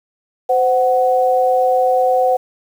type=tone pair together; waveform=sine; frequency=515 / 743.3 Hz; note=C5 / F#5; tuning=-28 / +8 cents; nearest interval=tritone; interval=636 cents; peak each=-14 dBFS; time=0.49-2.37 s; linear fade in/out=10 ms; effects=7-bit